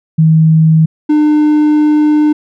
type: tone pair in turn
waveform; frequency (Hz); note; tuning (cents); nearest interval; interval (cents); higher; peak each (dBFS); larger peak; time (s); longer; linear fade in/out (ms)
sine / triangle; 159.3 / 301.4; D#3 / D4; +41 / +45; major seventh; 1104; second; -4; neither; 0.18-0.86 / 1.09-2.33; second; 10
effects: none